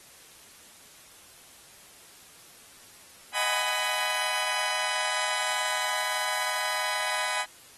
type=chord; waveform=15% pulse; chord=G# minor seventh; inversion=second; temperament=just; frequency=623 / 747.5 / 830.6 / 996.7 Hz; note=D#5 / F#5 / G#5 / B5; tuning=+2 / +17 / 0 / +16 cents; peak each=-28 / -28 / -27 / -23 dBFS; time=3.33-7.46 s; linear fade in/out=50 ms; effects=white hiss -52 dBFS RMS until 7.77 s + AAC 32 kbps